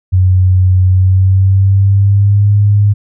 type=tone with pitch glide; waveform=sine; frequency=92.5 to 102.64 Hz; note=F#2 to G#2; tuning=0 to -20 cents; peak=-5 dBFS; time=0.12-2.94 s; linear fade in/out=20 ms; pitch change=+180 cents; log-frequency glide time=0.87-2.52 s; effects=none